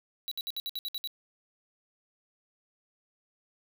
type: tone bursts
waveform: square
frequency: 3919 Hz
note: B7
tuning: 14 cents flat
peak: -33 dBFS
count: 9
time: 0.28-1.074 s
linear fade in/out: 0 ms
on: 34 ms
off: 61 ms
effects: 10-bit